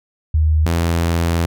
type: tone pair in turn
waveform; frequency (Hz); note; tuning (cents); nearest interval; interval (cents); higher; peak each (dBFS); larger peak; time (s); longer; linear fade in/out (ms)
sine / sawtooth; 77.78 / 84.13; D#2 / E2; 0 / +36; minor second; 136; second; -11; neither; 0.34-0.66 / 0.66-1.46; second; 5
effects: none